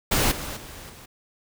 pink noise with level steps, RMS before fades -21 / -33 / -41 / -45 dBFS, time 0.11-1.06 s, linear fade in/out 10 ms, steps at 0.31 / 0.56 / 0.89 s, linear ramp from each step 10 ms, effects none

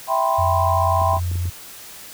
sine chord, C major seventh, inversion first, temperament equal, 659.3 / 784 / 987.8 / 1046.5 Hz, E5 / G5 / B5 / C6, 0 / 0 / 0 / 0 cents, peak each -22 dBFS, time 0.07-1.2 s, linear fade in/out 50 ms
sine tone with pitch glide, 88.6 to 87.94 Hz, F2 to F2, +25 to +13 cents, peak -20 dBFS, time 0.38-1.5 s, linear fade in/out 10 ms, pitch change -12 cents, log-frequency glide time 0.75-1.24 s
clicks, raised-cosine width 3 ms, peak -24 dBFS, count 6, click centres 1.017 / 1.134 / 1.168 / 1.315 / 1.356 / 1.456 s
effects white hiss -39 dBFS RMS until 2.13 s

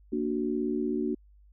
sine chord, Bb augmented, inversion none, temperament equal, 233.1 / 293.7 / 370 Hz, Bb3 / D4 / F#4, 0 / 0 / 0 cents, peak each -31 dBFS, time 0.12-1.15 s, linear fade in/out 10 ms, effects added 50 Hz sine -54 dBFS peak until 1.52 s

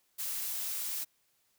blue noise, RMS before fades -36 dBFS, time 0.18-1.05 s, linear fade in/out 20 ms, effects white hiss -73 dBFS RMS until 1.58 s

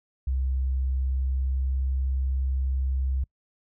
sine tone with pitch glide, 65.41 to 65.94 Hz, C2 to C2, 0 to +14 cents, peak -23 dBFS, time 0.27-3.24 s, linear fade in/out 5 ms, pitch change +14 cents, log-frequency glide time 0.92-1.85 s, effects noise-tail reverb RT60 0.1 s tail -26 dB re dry

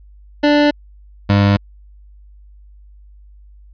25% pulse tone pair in turn, 293.7 / 100.65 Hz, D4 / G2, 0 / +46 cents, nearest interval octave + perfect fifth, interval 1854 cents, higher first, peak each -6 dBFS, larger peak neither, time 0.43-0.71 / 1.29-1.57 s, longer neither, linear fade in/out 10 ms, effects added 50 Hz sine -40 dBFS peak until 3.73 s + resampled to 11025 Hz

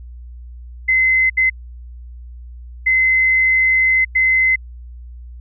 sine tone bursts at uneven times, 2053 Hz, C7, 33 cents flat, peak -11 dBFS, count 4, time 0.88-1.3 / 1.37-1.5 / 2.86-4.05 / 4.15-4.56 s, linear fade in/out 10 ms, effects added 60 Hz sine -32 dBFS peak until 5.4 s

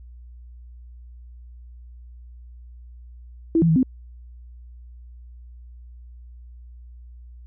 sine tone with pitch steps, 328.4 / 166.2 / 160.1 / 258.3 Hz, E4 / E3 / D#3 / C4, -6 / +15 / +50 / -22 cents, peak -14 dBFS, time 3.55-3.83 s, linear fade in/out 2 ms, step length 70 ms, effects added 60 Hz sine -40 dBFS peak until 7.46 s

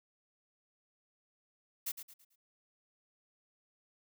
blue noise with echo, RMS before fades -37 dBFS, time 1.86-1.92 s, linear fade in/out 10 ms, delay 110 ms, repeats 4, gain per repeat -9 dB, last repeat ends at 2.36 s, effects none

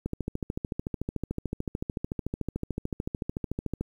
click train, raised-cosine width 3 ms, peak -17 dBFS, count 52, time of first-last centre 0.06-3.81 s, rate 13.6 Hz, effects 9-bit

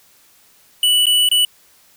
square tone with dropouts, 2960 Hz, F#7, in tune, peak -12 dBFS, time 0.83-1.45 s, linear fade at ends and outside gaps 2 ms, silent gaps 1.057-1.067 / 1.289-1.314 s, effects white hiss -52 dBFS RMS until 1.96 s

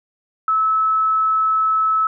sine tone, 1300 Hz, E6, 24 cents flat, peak -14 dBFS, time 0.48-2.07 s, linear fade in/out 2 ms, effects none

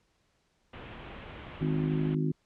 pink low-pass noise, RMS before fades -45 dBFS, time 0.73-2.15 s, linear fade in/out 5 ms, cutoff 3300 Hz, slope 48 dB/octave
harmonic tone, 51.91 Hz, G#1, in tune, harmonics 3 / 4 / 5 / 6 / 7, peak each -28 / -41 / -32 / -38 / -36 dBFS, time 1.61-2.32 s, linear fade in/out 5 ms
effects pink hiss -72 dBFS RMS until 2.45 s + low-pass 7000 Hz 12 dB/octave

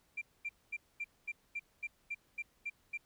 sine tone bursts, 2367 Hz, D7, 13 cents sharp, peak -35 dBFS, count 11, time 0.17-2.976 s, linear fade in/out 10 ms, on 46 ms, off 230 ms, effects tanh soft clip ceiling -31 dBFS + pink hiss -72 dBFS RMS until 3.05 s

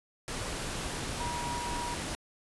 sine tone in noise, 959 Hz, A#5, 49 cents sharp, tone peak -35 dBFS, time 1.2-1.94 s, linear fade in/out 0 ms, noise pink, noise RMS -36 dBFS, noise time 0.28-2.15 s, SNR -2 dB, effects resampled to 24000 Hz

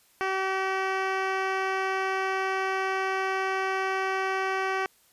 10% pulse tone with low-pass filter, 382.1 Hz, G4, 44 cents flat, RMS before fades -28 dBFS, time 0.21-4.86 s, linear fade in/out 0 ms, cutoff 3200 Hz, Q 0.68, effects white hiss -62 dBFS RMS until 5.12 s + resampled to 32000 Hz

